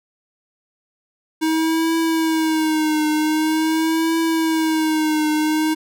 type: tone with vibrato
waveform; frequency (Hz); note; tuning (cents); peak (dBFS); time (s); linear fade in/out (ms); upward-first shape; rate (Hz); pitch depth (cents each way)
square; 316.7; D#4; +31; -17; 1.41-5.75; 20; triangle; 0.45; 64
effects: none